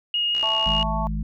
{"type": "tone with vibrato", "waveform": "sine", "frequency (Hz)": 2864, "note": "F7", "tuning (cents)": 43, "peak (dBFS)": -20, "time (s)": [0.14, 0.83], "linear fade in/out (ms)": 2, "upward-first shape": "triangle", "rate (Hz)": 6.1, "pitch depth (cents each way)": 8}
{"type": "click train", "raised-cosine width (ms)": 0.2, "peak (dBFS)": -20, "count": 32, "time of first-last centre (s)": [0.35, 0.828], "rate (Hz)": 64.9}
{"type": "chord", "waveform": "sine", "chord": "A major", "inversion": "second", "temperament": "equal", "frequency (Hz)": [659.3, 880, 1108.7], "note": ["E5", "A5", "C#6"], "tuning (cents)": [0, 0, 0], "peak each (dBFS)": [-31, -27, -31], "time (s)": [0.43, 1.07], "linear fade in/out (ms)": 0}
{"type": "harmonic tone", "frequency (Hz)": 52.7, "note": "G#1", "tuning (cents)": 26, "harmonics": [1, 3, 4], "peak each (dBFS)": [-25, -30, -31], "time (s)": [0.66, 1.23], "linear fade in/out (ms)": 5}
{"effects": []}